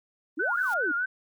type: noise with exponential growth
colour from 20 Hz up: white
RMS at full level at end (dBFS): -43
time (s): 0.36-0.74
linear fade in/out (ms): 2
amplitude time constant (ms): 81
type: exponential two-way sweep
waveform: sine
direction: up then down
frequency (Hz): 277.2 to 1727 to 277.2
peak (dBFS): -30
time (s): 0.37-0.92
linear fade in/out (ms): 10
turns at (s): 0.59
type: tone with vibrato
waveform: sine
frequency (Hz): 1463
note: F#6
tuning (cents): -20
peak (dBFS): -25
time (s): 0.39-1.06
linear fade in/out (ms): 10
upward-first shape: triangle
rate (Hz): 4.9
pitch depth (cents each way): 96
effects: none